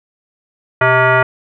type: tone with frequency modulation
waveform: sine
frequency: 392 Hz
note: G4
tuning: in tune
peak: -8 dBFS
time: 0.81-1.23 s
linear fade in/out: 5 ms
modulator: 516 Hz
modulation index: 3.1
effects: none